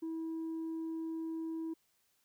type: tone with tanh clipping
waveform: sine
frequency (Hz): 324.6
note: E4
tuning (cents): -27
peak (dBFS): -37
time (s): 0.02-1.74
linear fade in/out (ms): 10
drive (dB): 1
effects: white hiss -75 dBFS RMS until 2.24 s